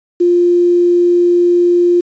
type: tone with quantisation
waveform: sine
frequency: 350.3 Hz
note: F4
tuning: 5 cents sharp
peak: -7 dBFS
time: 0.2-2.01 s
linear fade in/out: 10 ms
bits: 6
effects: resampled to 16000 Hz